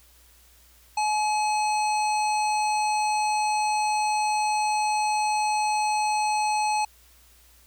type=harmonic tone; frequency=850 Hz; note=G#5; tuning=40 cents sharp; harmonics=1 / 3 / 5 / 7 / 9 / 10; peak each=-22 / -32 / -36 / -39 / -41 / -42 dBFS; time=0.97-6.85 s; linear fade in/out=5 ms; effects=added 60 Hz sine -57 dBFS peak until 7.66 s + white hiss -57 dBFS RMS until 7.66 s